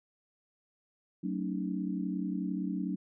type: chord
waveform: sine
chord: D# half-diminished seventh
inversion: first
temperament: just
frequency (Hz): 186.68 / 224 / 280 / 311.1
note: F#3 / A3 / C#4 / D#4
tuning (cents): +16 / +31 / +18 / 0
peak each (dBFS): -34 / -39 / -37 / -39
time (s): 1.23-2.96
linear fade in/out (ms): 10
effects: none